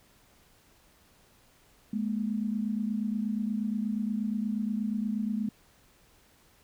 sine tone pair together, 210 / 238.4 Hz, G#3 / A#3, +19 / +39 cents, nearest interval major second, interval 220 cents, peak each -29 / -33 dBFS, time 1.93-5.49 s, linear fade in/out 5 ms, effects pink hiss -62 dBFS RMS until 6.63 s

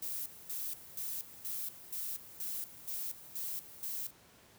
violet noise with tremolo, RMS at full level -39 dBFS, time 0.02-4.11 s, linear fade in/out 5 ms, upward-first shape square, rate 2.1 Hz, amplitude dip 80%, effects pink hiss -61 dBFS RMS until 4.58 s + high-pass 80 Hz 12 dB/octave

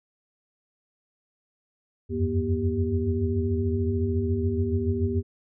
sine tone cluster, 83.6 / 90.4 / 97.5 / 240.1 / 392.3 Hz, E2 / F#2 / G2 / B3 / G4, +25 / -40 / -9 / -49 / +1 cents, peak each -29 dBFS, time 2.09-5.23 s, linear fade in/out 50 ms, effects none

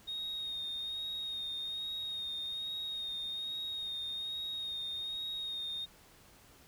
sine tone with vibrato, 3718 Hz, A#7, 5 cents flat, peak -35 dBFS, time 0.07-5.86 s, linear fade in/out 20 ms, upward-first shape sine, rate 1.2 Hz, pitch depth 23 cents each way, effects tanh soft clip ceiling -33 dBFS + pink hiss -60 dBFS RMS until 6.67 s

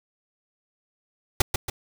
pink noise with echo, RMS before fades -17 dBFS, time 1.4-1.42 s, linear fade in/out 5 ms, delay 140 ms, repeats 2, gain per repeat -6 dB, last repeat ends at 1.7 s, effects none

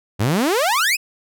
sawtooth exponential sweep, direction up, 92.5 to 2681 Hz, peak -12 dBFS, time 0.19-0.97 s, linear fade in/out 20 ms, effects none

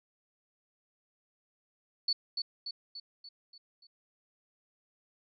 sine tone with echo, 4453 Hz, C#8, 7 cents sharp, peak -26 dBFS, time 2.08-2.13 s, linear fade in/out 5 ms, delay 290 ms, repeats 6, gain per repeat -5 dB, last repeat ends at 3.87 s, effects none

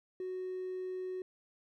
triangle tone with hard clipping, 370 Hz, F#4, in tune, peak -37 dBFS, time 0.2-1.22 s, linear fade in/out 2 ms, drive 4 dB, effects none

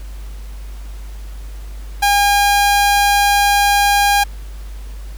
sawtooth tone, 810 Hz, G#5, 43 cents flat, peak -7 dBFS, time 2.02-4.24 s, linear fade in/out 10 ms, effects added 50 Hz sine -27 dBFS peak until 5.17 s + pink hiss -44 dBFS RMS until 5.17 s

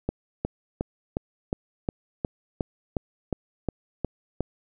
click train, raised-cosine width 2 ms, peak -12 dBFS, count 13, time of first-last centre 0.09-4.407 s, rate 2.78 Hz, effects none

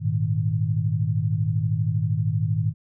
sine chord, Ab suspended second, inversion none, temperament equal, 103.83 / 116.54 / 155.56 Hz, Ab2 / Bb2 / Eb3, 0 / 0 / 0 cents, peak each -24 / -25 / -25 dBFS, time 0-2.74 s, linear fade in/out 50 ms, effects none

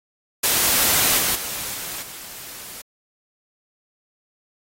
white noise with level steps, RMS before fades -18 / -21 / -29 / -31 / -37 dBFS, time 0.43-2.82 s, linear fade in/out 10 ms, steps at 1.18 / 1.35 / 1.74 / 2.02 s, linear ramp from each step 5 ms, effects AAC 48 kbps

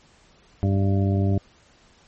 harmonic tone, 98 Hz, G2, in tune, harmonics 1 / 2 / 3 / 4 / 6 / 7, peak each -19 / -25 / -29 / -31 / -35 / -36 dBFS, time 0.63-1.38 s, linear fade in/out 0 ms, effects pink hiss -56 dBFS RMS until 2.07 s + MP3 32 kbps

